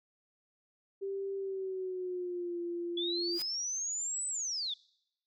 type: tone with pitch glide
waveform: sine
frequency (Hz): 392 to 345.2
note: G4 to F4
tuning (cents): 0 to -20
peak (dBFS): -34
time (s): 1.01-3.39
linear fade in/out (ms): 20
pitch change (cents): -220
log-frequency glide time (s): 1.36-2.59
type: linear two-way sweep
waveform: sine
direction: up then down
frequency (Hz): 3385 to 8100 to 3385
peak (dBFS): -33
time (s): 2.97-4.74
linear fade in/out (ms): 5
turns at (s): 4.27
type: noise with exponential growth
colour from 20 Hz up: white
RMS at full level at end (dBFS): -40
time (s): 3.28-3.42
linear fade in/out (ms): 1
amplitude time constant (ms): 30
effects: noise-tail reverb RT60 0.8 s tail -24 dB re dry